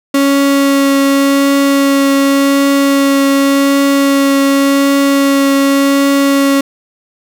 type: tone with vibrato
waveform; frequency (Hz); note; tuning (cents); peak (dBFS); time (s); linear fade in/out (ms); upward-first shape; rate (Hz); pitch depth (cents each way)
35% pulse; 277.2; C#4; 0; -6; 0.14-6.61; 5; triangle; 0.88; 10
effects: none